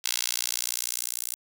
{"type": "tone with high-pass filter sweep", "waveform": "10% pulse", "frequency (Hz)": 60.1, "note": "B1", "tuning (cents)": -46, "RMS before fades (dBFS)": -31, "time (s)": [0.04, 1.35], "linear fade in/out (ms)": 10, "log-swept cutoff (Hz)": [3800, 8800], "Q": 0.95, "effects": []}